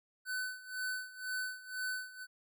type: tone with tremolo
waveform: square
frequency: 1508 Hz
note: F#6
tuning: 32 cents sharp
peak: -35 dBFS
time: 0.25-2.27 s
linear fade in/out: 50 ms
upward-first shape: sine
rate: 2 Hz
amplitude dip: 85%
effects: none